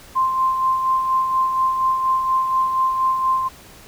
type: tone with tremolo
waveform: sine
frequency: 1046.5 Hz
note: C6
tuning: in tune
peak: -14 dBFS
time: 0.15-3.49 s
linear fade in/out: 20 ms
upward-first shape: sine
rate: 4.2 Hz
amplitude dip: 45%
effects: pink hiss -44 dBFS RMS until 3.87 s